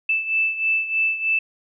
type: beating tone pair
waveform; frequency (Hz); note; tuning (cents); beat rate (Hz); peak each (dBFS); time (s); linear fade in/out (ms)
sine; 2637 / 2640.2; E7 / E7; 0 / +2; 3.2; -20 / -25; 0.09-1.39; 5
effects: none